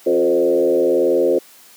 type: tone with frequency modulation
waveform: sine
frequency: 438.6 Hz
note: A4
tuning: 6 cents flat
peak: -12 dBFS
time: 0.06-1.39 s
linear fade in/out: 10 ms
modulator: 81.3 Hz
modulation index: 1.6
effects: white hiss -46 dBFS RMS until 1.76 s + high-pass 200 Hz 12 dB/octave